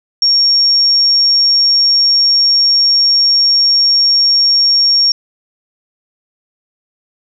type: tone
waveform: sine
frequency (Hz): 5540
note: F8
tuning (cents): -15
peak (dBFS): -7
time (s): 0.22-5.12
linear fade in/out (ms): 2
effects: none